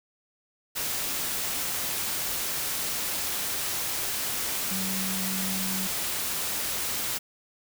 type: tone in noise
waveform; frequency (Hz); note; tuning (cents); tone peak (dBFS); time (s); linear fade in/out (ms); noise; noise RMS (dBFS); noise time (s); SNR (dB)
sine; 190; F#3; +46; -32; 4.7-5.88; 20; white; -30; 0.75-7.19; -5
effects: none